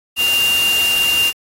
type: tone in noise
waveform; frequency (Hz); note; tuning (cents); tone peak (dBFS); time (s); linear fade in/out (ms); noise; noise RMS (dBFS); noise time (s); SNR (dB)
sine; 2794; F7; 0; -13; 0.16-1.33; 50; white; -23; 0.16-1.33; +7
effects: AAC 48 kbps